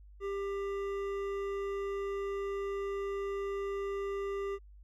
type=tone with hard clipping; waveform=sine; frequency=396.9 Hz; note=G4; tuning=22 cents sharp; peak=-35 dBFS; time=0.2-4.59 s; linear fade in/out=50 ms; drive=11 dB; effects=added 50 Hz sine -51 dBFS peak until 4.83 s + MP3 96 kbps